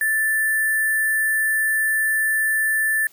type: tone with sample-and-hold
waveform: sine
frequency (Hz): 1760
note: A6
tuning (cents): 0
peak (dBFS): -17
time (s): 0.01-3.07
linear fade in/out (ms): 2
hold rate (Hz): 11025
effects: white hiss -53 dBFS RMS until 3.12 s